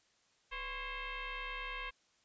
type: tone with frequency modulation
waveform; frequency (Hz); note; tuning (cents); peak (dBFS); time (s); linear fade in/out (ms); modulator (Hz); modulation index
sine; 498.4; B4; +16; -39; 0.51-1.91; 20; 533; 5
effects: white hiss -72 dBFS RMS until 2.24 s + resampled to 16000 Hz